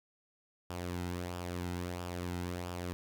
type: tone with flanger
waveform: sawtooth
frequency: 88.5 Hz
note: F2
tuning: 23 cents sharp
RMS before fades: -39 dBFS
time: 0.7-2.93 s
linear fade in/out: 0 ms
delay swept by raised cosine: 0.48 to 1.78 ms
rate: 1.5 Hz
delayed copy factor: -0.5
effects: none